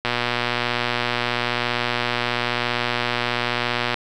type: click train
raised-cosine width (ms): 0.3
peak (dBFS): -5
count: 472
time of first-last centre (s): 0.05-3.943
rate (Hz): 121
effects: none